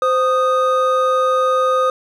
triangle tone pair together, 518 / 1239.2 Hz, C5 / D#6, -17 / -7 cents, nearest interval octave + minor third, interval 1510 cents, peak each -14 dBFS, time 0.02-1.9 s, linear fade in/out 2 ms, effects none

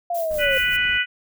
sine linear sweep, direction down, 706 to 523.3 Hz, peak -21 dBFS, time 0.1-0.58 s, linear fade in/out 5 ms
violet noise with tremolo, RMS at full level -34 dBFS, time 0.14-0.77 s, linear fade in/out 10 ms, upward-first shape sine, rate 5.1 Hz, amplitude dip 70%
brown noise, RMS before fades -38 dBFS, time 0.3-0.98 s, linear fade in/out 10 ms
harmonic tone, 493.9 Hz, B4, in tune, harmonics 3 / 4 / 5 / 6, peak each -22 / -23 / -24 / -25 dBFS, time 0.38-1.06 s, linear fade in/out 50 ms
effects none

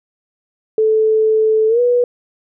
sine tone with pitch glide, 437 to 487.7 Hz, A4 to B4, -12 to -22 cents, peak -10 dBFS, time 0.78-2.04 s, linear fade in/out 2 ms, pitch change +190 cents, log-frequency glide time 1.68-1.8 s, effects none

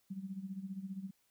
sine tone with tremolo, 192.1 Hz, G3, 35 cents flat, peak -37 dBFS, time 0.1-1.11 s, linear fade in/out 10 ms, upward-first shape sine, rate 15 Hz, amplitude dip 75%, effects white hiss -75 dBFS RMS until 1.3 s

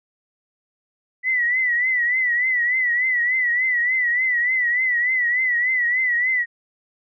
sine tone with vibrato, 1975.5 Hz, B6, in tune, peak -17 dBFS, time 1.23-6.46 s, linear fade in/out 50 ms, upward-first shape triangle, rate 3.4 Hz, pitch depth 96 cents each way, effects none

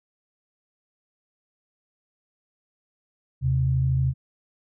sine tone pair together, 77.78 / 130.81 Hz, D#2 / C3, 0 / 0 cents, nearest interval major sixth, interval 900 cents, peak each -26 / -20 dBFS, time 3.41-4.14 s, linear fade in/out 50 ms, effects none

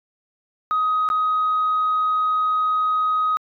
sine tone with dropouts, 1257 Hz, D#6, 17 cents sharp, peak -16 dBFS, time 0.71-3.37 s, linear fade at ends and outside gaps 0 ms, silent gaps 1.089-1.101 s, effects tanh soft clip ceiling -14 dBFS

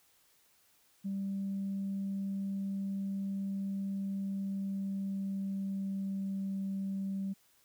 sine tone with pitch glide, 196 to 194.42 Hz, G3 to G3, 0 to -14 cents, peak -32 dBFS, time 1.04-7.34 s, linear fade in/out 20 ms, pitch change -14 cents, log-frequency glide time 3.97-6.63 s, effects tanh soft clip ceiling -29 dBFS + white hiss -68 dBFS RMS until 7.64 s

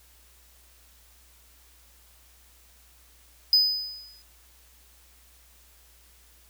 triangle tone with exponential decay, 5000 Hz, D#8, 8 cents sharp, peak -13 dBFS, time 3.53-4.22 s, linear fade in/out 1 ms, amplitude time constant 150 ms, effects added 60 Hz sine -58 dBFS peak until 6.49 s + white hiss -58 dBFS RMS until 6.49 s

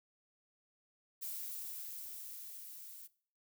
violet noise with level ramp, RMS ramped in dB -42 to -52 dBFS, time 1.21-3.08 s, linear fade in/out 20 ms, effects noise-tail reverb RT60 0.5 s tail -20 dB re dry

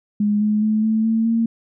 sine tone with pitch steps, 207.7 / 211.7 / 215.8 / 219.9 / 224.2 / 228.5 Hz, G#3 / G#3 / A3 / A3 / A3 / A#3, 0 / +33 / -33 / -1 / +33 / -34 cents, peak -15 dBFS, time 0.2-1.46 s, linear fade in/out 5 ms, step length 210 ms, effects none

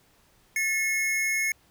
square tone pair together, 1760 / 2169 Hz, A6 / C#7, 0 / -38 cents, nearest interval major third, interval 362 cents, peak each -35 / -25 dBFS, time 0.56-1.52 s, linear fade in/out 2 ms, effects pink hiss -62 dBFS RMS until 1.7 s

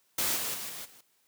white noise with level steps, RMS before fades -29 / -33 / -38 / -41 / -55 dBFS, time 0.18-1.01 s, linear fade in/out 5 ms, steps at 0.35 / 0.53 / 0.68 / 0.84 s, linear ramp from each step 20 ms, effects white hiss -70 dBFS RMS until 1.27 s + high-pass 100 Hz 12 dB/octave

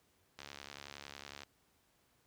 click train, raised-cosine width 0.2 ms, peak -29 dBFS, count 75, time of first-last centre 0.39-1.434 s, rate 70.9 Hz, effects pink hiss -73 dBFS RMS until 2.26 s + high-pass 60 Hz 12 dB/octave

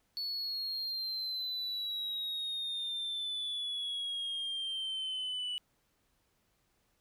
sine exponential sweep, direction down, 4435 to 2951 Hz, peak -32 dBFS, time 0.17-5.58 s, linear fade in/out 0 ms, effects tanh soft clip ceiling -33 dBFS + pink hiss -75 dBFS RMS until 7 s

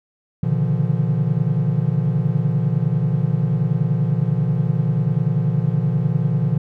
triangle tone cluster, 120.2 / 141.5 / 151.8 / 171 Hz, B2 / C#3 / D#3 / F3, -46 / +36 / -42 / -36 cents, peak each -20 dBFS, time 0.43-6.58 s, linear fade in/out 5 ms, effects none

